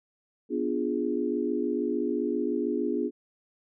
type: chord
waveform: sine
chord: B diminished seventh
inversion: none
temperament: equal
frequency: 246.9 / 293.7 / 349.2 / 415.3 Hz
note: B3 / D4 / F4 / Ab4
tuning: 0 / 0 / 0 / 0 cents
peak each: -31 dBFS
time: 0.49-3.11 s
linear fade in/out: 50 ms
effects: none